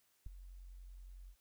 sine tone with ADSR envelope, 45.26 Hz, F#1, 37 cents flat, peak -37 dBFS, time 0.26-1.36 s, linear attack 5 ms, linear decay 9 ms, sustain -13 dB, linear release 76 ms, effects white hiss -75 dBFS RMS until 1.4 s

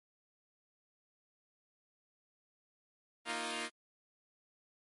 5% pulse chord, Bb suspended fourth, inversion none, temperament equal, 233.1 / 311.1 / 349.2 Hz, Bb3 / Eb4 / F4, 0 / 0 / 0 cents, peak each -30 dBFS, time 3.25-3.7 s, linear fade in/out 50 ms, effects MP3 48 kbps

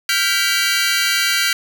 20% pulse chord, G dominant seventh, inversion third, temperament equal with one note detuned, 1396.9 / 1568 / 1975.5 / 2301 Hz, F6 / G6 / B6 / D7, 0 / 0 / 0 / -36 cents, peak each -16 dBFS, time 0.09-1.53 s, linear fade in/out 2 ms, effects none

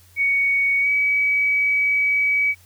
sine tone with pitch glide, 2234 to 2276 Hz, C#7 to C#7, +13 to +45 cents, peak -16 dBFS, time 0.16-2.55 s, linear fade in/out 50 ms, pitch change +32 cents, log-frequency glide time 0.81-0.88 s, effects added 89 Hz sine -51 dBFS peak until 2.65 s + white hiss -54 dBFS RMS until 2.65 s

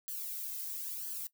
violet noise with flanger, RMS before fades -40 dBFS, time 0.08-1.27 s, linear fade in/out 0 ms, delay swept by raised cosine 0.65 to 1.95 ms, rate 1 Hz, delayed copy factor +0.85, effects noise-tail reverb RT60 0.1 s tail -18 dB re dry

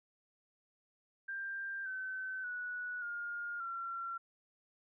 sine tone with pitch steps, 1586 / 1527.6 / 1471.3 / 1417.1 / 1364.8 Hz, G6 / G6 / F#6 / F6 / F6, +20 / -45 / -10 / +25 / -40 cents, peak -38 dBFS, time 1.28-4.18 s, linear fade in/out 10 ms, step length 580 ms, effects none

